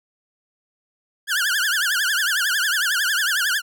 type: tone with vibrato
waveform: sawtooth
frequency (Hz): 1568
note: G6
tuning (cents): 0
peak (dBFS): -15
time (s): 1.27-3.62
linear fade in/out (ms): 50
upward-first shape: triangle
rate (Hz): 11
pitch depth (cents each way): 230
effects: none